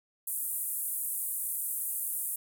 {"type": "band-pass noise", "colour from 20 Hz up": "pink", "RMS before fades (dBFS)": -34, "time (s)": [0.27, 2.36], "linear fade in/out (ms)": 5, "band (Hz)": [8900, 16000], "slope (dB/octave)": 48, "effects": []}